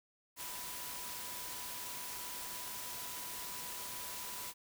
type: tone in noise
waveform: sine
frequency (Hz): 987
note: B5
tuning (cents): -1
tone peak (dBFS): -52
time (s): 0.36-4.54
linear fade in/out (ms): 50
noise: white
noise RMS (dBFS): -44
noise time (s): 0.36-4.54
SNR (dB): -11
effects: none